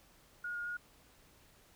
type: tone with pitch steps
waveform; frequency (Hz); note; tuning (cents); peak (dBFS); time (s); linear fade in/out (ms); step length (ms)
sine; 1438 / 1425 / 1438; F#6 / F6 / F#6; -50 / +34 / -50; -37; 0.44-0.77; 5; 110
effects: pink hiss -64 dBFS RMS until 1.75 s